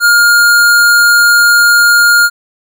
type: tone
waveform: square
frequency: 1415 Hz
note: F6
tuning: 22 cents sharp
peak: -5 dBFS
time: 0-2.3 s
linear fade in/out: 50 ms
effects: none